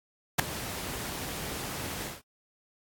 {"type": "noise with ADSR envelope", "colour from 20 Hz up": "pink", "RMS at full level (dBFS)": -18, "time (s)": [0.38, 2.22], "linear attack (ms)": 16, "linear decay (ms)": 3, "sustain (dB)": -18, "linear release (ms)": 170, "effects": ["high-pass 60 Hz 12 dB/octave", "AAC 64 kbps"]}